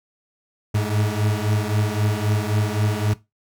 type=beating tone pair; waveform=40% pulse; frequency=103.83 / 107.63 Hz; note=G#2 / A2; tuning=0 / -38 cents; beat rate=3.8 Hz; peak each=-21 / -22 dBFS; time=0.74-3.14 s; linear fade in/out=10 ms; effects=noise-tail reverb RT60 0.2 s tail -17 dB re dry